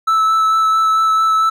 triangle tone with vibrato, 1311 Hz, E6, 10 cents flat, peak -9 dBFS, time 0.07-1.5 s, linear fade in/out 10 ms, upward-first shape sine, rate 4.5 Hz, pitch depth 10 cents each way, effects none

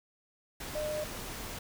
sine tone in noise, 607 Hz, D#5, 43 cents flat, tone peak -32 dBFS, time 0.75-1.04 s, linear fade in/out 5 ms, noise pink, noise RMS -41 dBFS, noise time 0.6-1.59 s, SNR +6 dB, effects none

